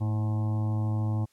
harmonic tone with a mistuned harmonic, 107.1 Hz, A2, 46 cents flat, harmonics 1 / 2 / 3 / 5 / 6 / 7 / 8 / 9 / 10, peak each -25 / -36 / -39 / -47 / -49 / -47 / -46 / -53 / -50 dBFS, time 0-1.26 s, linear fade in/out 20 ms, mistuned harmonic 2, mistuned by +51 cents, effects white hiss -68 dBFS RMS until 1.32 s + low-pass 11000 Hz 12 dB/octave

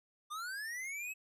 square linear sweep, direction up, 1174.7 to 2600 Hz, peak -40 dBFS, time 0.3-1.14 s, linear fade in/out 20 ms, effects resampled to 32000 Hz

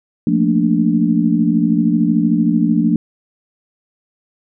sine chord, Bb major seventh, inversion second, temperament equal, 174.61 / 220 / 233.1 / 293.7 Hz, F3 / A3 / Bb3 / D4, 0 / 0 / 0 / 0 cents, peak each -17 dBFS, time 0.27-2.96 s, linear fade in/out 2 ms, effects none

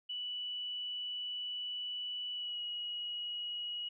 sine tone with pitch glide, 2960 to 2906 Hz, F#7 to F#7, 0 to -32 cents, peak -37 dBFS, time 0.09-3.89 s, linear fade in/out 10 ms, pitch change -32 cents, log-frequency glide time 2.33-2.6 s, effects none

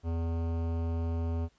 sine tone with hard clipping, 83.1 Hz, E2, 15 cents sharp, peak -31 dBFS, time 0.03-1.49 s, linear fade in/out 50 ms, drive 17 dB, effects pink hiss -69 dBFS RMS until 1.58 s + resampled to 16000 Hz

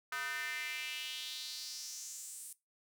square tone with high-pass filter sweep, 138.59 Hz, C#3, in tune, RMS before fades -43 dBFS, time 0.12-2.53 s, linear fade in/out 2 ms, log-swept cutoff 1400 to 9500 Hz, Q 3.4, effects noise-tail reverb RT60 0.2 s tail -18 dB re dry

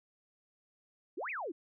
sine exponential two-way sweep, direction up then down, 287.5 to 2670 to 287.5 Hz, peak -36 dBFS, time 1.17-1.52 s, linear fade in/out 10 ms, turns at 1.3 s, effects none

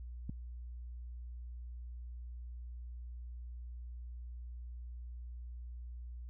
click, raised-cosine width 5 ms, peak -27 dBFS, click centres 0.295 s, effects added 60 Hz sine -43 dBFS peak until 6.29 s

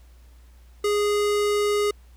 square tone with low-pass filter, 413.4 Hz, G#4, 8 cents flat, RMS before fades -22 dBFS, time 0.84-1.91 s, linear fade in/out 5 ms, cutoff 12000 Hz, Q 0.73, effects added 60 Hz sine -47 dBFS peak until 2.16 s + pink hiss -61 dBFS RMS until 2.16 s

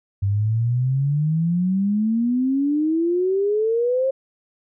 sine exponential sweep, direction up, 97.1 to 540 Hz, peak -17 dBFS, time 0.22-4.11 s, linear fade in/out 10 ms, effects none

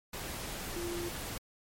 sine tone in noise, 345.5 Hz, F4, 19 cents flat, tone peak -36 dBFS, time 0.76-1.09 s, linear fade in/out 5 ms, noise pink, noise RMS -40 dBFS, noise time 0.13-1.38 s, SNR +1 dB, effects MP3 64 kbps

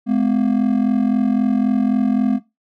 triangle ring-modulated tone, 233.1 Hz, A#3, in tune, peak -9 dBFS, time 0.06-2.4 s, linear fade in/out 50 ms, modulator 21.9 Hz, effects noise-tail reverb RT60 0.2 s tail -17 dB re dry

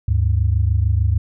sine tone pair together, 74.7 / 101.38 Hz, D2 / G#2, +30 / -41 cents, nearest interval perfect fourth, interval 529 cents, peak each -16 dBFS, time 0.08-1.18 s, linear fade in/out 5 ms, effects tanh soft clip ceiling -6 dBFS

